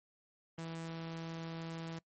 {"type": "tone", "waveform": "sawtooth", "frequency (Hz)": 164.4, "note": "E3", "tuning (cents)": -4, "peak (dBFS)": -37, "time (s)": [0.58, 1.99], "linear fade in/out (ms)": 5, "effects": ["noise-tail reverb RT60 0.1 s tail -22 dB re dry", "MP3 32 kbps"]}